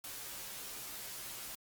white noise with comb filter, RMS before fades -45 dBFS, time 0.04-1.55 s, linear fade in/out 2 ms, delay 12 ms, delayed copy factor -0.95, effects Opus 48 kbps

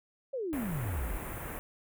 sine exponential sweep, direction down, 566 to 39.56 Hz, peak -32 dBFS, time 0.33-1.18 s, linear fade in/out 10 ms
pink band-stop noise, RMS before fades -40 dBFS, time 0.53-1.59 s, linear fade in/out 0 ms, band 2300 to 9900 Hz, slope 24 dB/octave
effects none

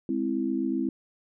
sine chord, Ab augmented, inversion none, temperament equal, 207.7 / 261.6 / 329.6 Hz, Ab3 / C4 / E4, 0 / 0 / 0 cents, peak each -32 / -28 / -29 dBFS, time 0.09-0.89 s, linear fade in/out 2 ms, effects none

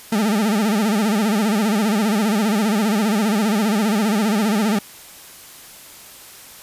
40% pulse tone with vibrato, 211.9 Hz, G#3, 35 cents sharp, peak -15 dBFS, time 0.12-4.79 s, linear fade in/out 5 ms, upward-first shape sine, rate 15 Hz, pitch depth 130 cents each way, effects white hiss -41 dBFS RMS until 6.62 s + resampled to 32000 Hz

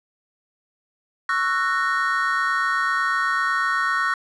triangle chord, F# dominant seventh, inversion second, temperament just, 1110 / 1332 / 1480 / 1850 Hz, C#6 / E6 / F#6 / A#6, +2 / +18 / 0 / -14 cents, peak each -23 / -24 / -23 / -23 dBFS, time 1.29-4.14 s, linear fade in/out 2 ms, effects resampled to 24000 Hz

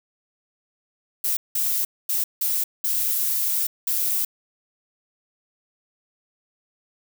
violet noise bursts at uneven times, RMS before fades -23 dBFS, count 6, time 1.24-1.37 / 1.55-1.85 / 2.09-2.24 / 2.41-2.64 / 2.84-3.67 / 3.87-4.25 s, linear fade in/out 5 ms, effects none

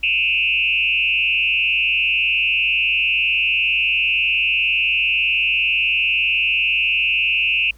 sine tone with frequency modulation, 2637 Hz, E7, in tune, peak -15 dBFS, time 0.03-7.71 s, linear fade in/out 5 ms, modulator 168 Hz, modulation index 1.2, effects added 55 Hz sine -43 dBFS peak until 7.77 s + pink hiss -54 dBFS RMS until 7.77 s

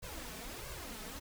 pink noise with flanger, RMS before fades -45 dBFS, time 0.02-1.2 s, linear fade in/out 20 ms, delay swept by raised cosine 1.8 to 4.7 ms, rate 1.5 Hz, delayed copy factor +1, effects none

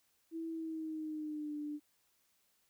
sine tone with pitch glide, 327.2 to 296.6 Hz, E4 to D4, -13 to +17 cents, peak -38 dBFS, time 0.31-1.8 s, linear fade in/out 50 ms, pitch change -170 cents, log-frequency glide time 0.49-1.56 s, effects white hiss -75 dBFS RMS until 2.69 s

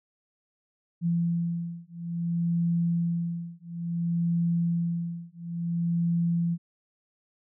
sine beating tone pair, 169.7 / 170.28 Hz, F3 / F3, -49 / -44 cents, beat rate 0.58 Hz, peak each -28 dBFS, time 1.01-6.58 s, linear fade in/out 50 ms, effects none

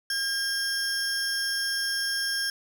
40% pulse tone pair together, 1615 / 5382 Hz, G#6 / E8, -49 / +35 cents, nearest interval octave + major sixth, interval 2084 cents, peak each -28 dBFS, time 0.1-2.5 s, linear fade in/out 2 ms, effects none

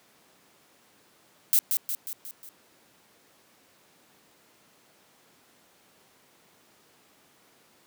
violet noise with echo, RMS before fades -20 dBFS, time 1.53-1.59 s, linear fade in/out 0 ms, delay 180 ms, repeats 5, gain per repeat -5 dB, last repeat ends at 2.49 s, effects pink hiss -60 dBFS RMS until 7.86 s + high-pass 200 Hz 12 dB/octave

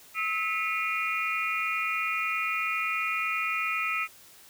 sine tone cluster, 1295 / 1990 / 2178 / 2435 / 2755 Hz, E6 / B6 / C#7 / D#7 / F7, -31 / +13 / -31 / -38 / -24 cents, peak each -31 / -36 / -36 / -30 / -38 dBFS, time 0.14-4.08 s, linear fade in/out 50 ms, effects white hiss -53 dBFS RMS until 4.49 s

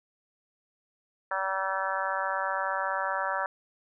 harmonic tone, 191.8 Hz, G3, 37 cents flat, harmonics 3 / 4 / 5 / 6 / 7 / 8 / 9, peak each -35 / -36 / -33 / -37 / -34 / -36 / -36 dBFS, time 1.31-3.46 s, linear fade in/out 2 ms, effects none

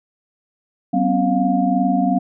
sine tone cluster, 190.4 / 248 / 270.6 / 705 Hz, F#3 / B3 / C#4 / F5, +50 / +7 / -42 / +16 cents, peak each -20 dBFS, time 0.93-2.19 s, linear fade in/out 10 ms, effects none

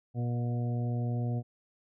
harmonic tone with a mistuned harmonic, 120.2 Hz, B2, 46 cents flat, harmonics 1 / 2 / 3 / 4 / 5 / 6, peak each -29 / -37 / -46 / -45 / -47 / -46 dBFS, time 0.14-1.43 s, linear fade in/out 50 ms, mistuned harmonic 5, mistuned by +18 cents, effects none

